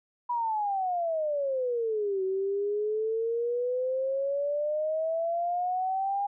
sine exponential two-way sweep, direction down then up, 981 to 376 to 812 Hz, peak -26 dBFS, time 0.29-6.27 s, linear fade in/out 10 ms, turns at 2.23 s, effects none

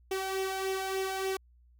sawtooth tone with flanger, 382.8 Hz, G4, 41 cents flat, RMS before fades -33 dBFS, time 0.11-1.37 s, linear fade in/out 5 ms, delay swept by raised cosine 0.33 to 1.33 ms, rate 3.4 Hz, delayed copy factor +0.5, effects added 60 Hz sine -58 dBFS peak until 1.79 s

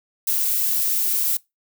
violet noise, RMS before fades -21 dBFS, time 0.27-1.37 s, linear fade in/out 5 ms, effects noise-tail reverb RT60 0.2 s tail -23 dB re dry

